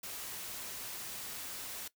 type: noise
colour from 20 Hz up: white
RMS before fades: -43 dBFS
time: 0.03-1.88 s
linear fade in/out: 5 ms
effects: noise-tail reverb RT60 0.1 s tail -18 dB re dry